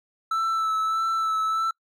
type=tone with vibrato; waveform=triangle; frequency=1318.5 Hz; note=E6; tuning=in tune; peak=-20 dBFS; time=0.31-1.71 s; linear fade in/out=5 ms; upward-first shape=sine; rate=1.6 Hz; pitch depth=20 cents each way; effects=noise-tail reverb RT60 0.1 s tail -25 dB re dry